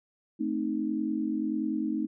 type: chord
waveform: sine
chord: A diminished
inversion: none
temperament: equal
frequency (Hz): 220 / 261.6 / 311.1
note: A3 / C4 / Eb4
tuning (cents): 0 / 0 / 0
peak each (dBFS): -32 / -33 / -30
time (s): 0.39-2.07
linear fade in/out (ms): 20
effects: none